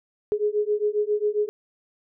sine beating tone pair, 415.3 / 422.7 Hz, G#4 / G#4, 0 / +31 cents, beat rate 7.4 Hz, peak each -24 dBFS, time 0.32-1.49 s, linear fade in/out 0 ms, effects none

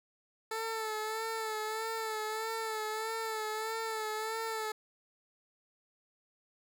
15% pulse tone with vibrato, 440 Hz, A4, in tune, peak -28 dBFS, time 0.51-4.72 s, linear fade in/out 5 ms, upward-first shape sine, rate 1.6 Hz, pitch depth 40 cents each way, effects none

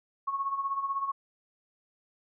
sine tone with tremolo, 1100 Hz, C#6, 14 cents flat, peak -26 dBFS, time 0.27-1.12 s, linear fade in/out 10 ms, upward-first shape sine, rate 16 Hz, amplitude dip 65%, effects none

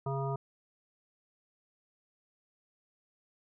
harmonic tone, 136.6 Hz, C#3, 25 cents flat, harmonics 1 / 3 / 5 / 7 / 9, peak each -33 / -38 / -40 / -41 / -43 dBFS, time 0.06-0.36 s, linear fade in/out 5 ms, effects none

